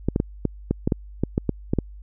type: clicks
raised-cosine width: 3 ms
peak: -7 dBFS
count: 12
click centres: 0.086 / 0.161 / 0.201 / 0.453 / 0.71 / 0.875 / 0.922 / 1.236 / 1.379 / 1.493 / 1.735 / 1.787 s
effects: added 50 Hz sine -38 dBFS peak until 2.02 s